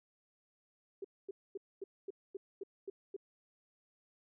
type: tone bursts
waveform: sine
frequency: 392 Hz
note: G4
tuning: in tune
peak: -39 dBFS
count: 9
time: 1.02-3.165 s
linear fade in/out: 5 ms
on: 25 ms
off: 240 ms
effects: none